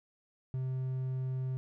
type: tone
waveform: triangle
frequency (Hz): 130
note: C3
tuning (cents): -11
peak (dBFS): -30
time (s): 0.54-1.57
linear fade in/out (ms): 0
effects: none